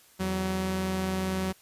sawtooth tone pair together, 83.97 / 188.5 Hz, E2 / F#3, +33 / +32 cents, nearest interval octave + major second, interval 1399 cents, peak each -32 / -24 dBFS, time 0.19-1.53 s, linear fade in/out 20 ms, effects white hiss -58 dBFS RMS until 1.61 s + resampled to 32000 Hz

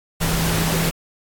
sine tone in noise, 164.81 Hz, E3, in tune, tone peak -21 dBFS, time 0.2-0.91 s, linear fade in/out 20 ms, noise pink, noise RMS -22 dBFS, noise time 0.2-0.91 s, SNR -2 dB, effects AAC 64 kbps

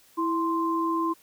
sine tone pair together, 329.6 / 1044.6 Hz, E4 / C6, 0 / -3 cents, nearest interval octave + minor sixth, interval 1997 cents, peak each -26 dBFS, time 0.17-1.14 s, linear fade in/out 20 ms, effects white hiss -58 dBFS RMS until 1.22 s

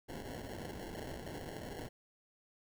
white noise with sample-and-hold, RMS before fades -45 dBFS, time 0.08-1.89 s, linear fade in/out 20 ms, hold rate 1225 Hz, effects none

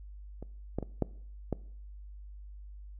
clicks, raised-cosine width 2 ms, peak -29 / -18 / -24 / -14 / -17 dBFS, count 5, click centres 0.426 / 0.786 / 0.827 / 1.023 / 1.527 s, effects noise-tail reverb RT60 0.6 s tail -21 dB re dry + added 50 Hz sine -44 dBFS peak until 2.99 s

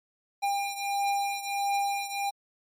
square beating tone pair, 800 / 801.5 Hz, G5 / G5, +35 / +38 cents, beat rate 1.5 Hz, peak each -29 / -33 dBFS, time 0.42-2.31 s, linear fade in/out 20 ms, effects MP3 64 kbps

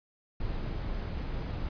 brown noise, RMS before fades -34 dBFS, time 0.4-1.69 s, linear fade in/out 5 ms, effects resampled to 11025 Hz

